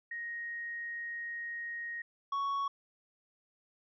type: tone pair in turn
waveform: sine / triangle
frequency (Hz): 1873 / 1113.7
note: A#6 / C#6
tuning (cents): +8 / +8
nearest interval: major sixth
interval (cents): 900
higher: first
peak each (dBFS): -37 / -29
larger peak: second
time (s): 0.11-2.02 / 2.32-2.68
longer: first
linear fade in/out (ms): 5
effects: resampled to 16000 Hz